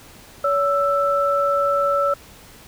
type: tone pair together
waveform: sine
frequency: 565.9 / 1325 Hz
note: C#5 / E6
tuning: +36 / +9 cents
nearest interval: octave + minor third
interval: 1473 cents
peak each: -19 dBFS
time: 0.44-2.14 s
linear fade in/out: 5 ms
effects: pink hiss -45 dBFS RMS until 2.67 s